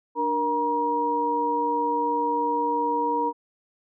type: tone cluster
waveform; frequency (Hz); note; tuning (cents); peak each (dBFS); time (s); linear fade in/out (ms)
sine; 296.2 / 470 / 951; D4 / A#4 / A#5; +15 / +14 / +34; -30 / -28 / -23; 0.15-3.33; 50
effects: none